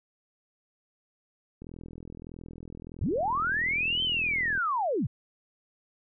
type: click train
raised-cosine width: 3 ms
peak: -30 dBFS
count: 124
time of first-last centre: 1.62-4.577 s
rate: 41.6 Hz
type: linear two-way sweep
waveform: sine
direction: up then down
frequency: 44.95 to 3136 to 82.8 Hz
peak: -25 dBFS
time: 3.01-5.07 s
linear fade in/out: 10 ms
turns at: 4.03 s
effects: none